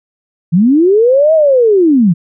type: linear two-way sweep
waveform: sine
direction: up then down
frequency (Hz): 154.9 to 650 to 154.9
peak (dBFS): -5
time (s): 0.52-2.14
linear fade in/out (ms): 20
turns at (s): 1.34
effects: none